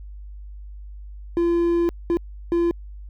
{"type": "tone bursts at uneven times", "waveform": "triangle", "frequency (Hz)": 342, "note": "F4", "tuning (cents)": -36, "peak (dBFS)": -15, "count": 3, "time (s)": [[1.37, 1.89], [2.1, 2.17], [2.52, 2.71]], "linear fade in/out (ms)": 0, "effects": ["added 50 Hz sine -35 dBFS peak until 3.09 s"]}